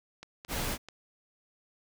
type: click train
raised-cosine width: 0.2 ms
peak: -27 dBFS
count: 4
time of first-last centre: 0.23-0.886 s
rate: 4.57 Hz
type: noise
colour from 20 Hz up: pink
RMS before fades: -33 dBFS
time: 0.48-0.78 s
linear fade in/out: 50 ms
effects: none